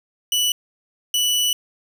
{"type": "tone bursts at uneven times", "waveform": "sawtooth", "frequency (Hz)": 2960, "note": "F#7", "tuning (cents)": 0, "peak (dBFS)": -14, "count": 2, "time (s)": [[0.32, 0.52], [1.14, 1.53]], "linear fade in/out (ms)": 2, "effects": []}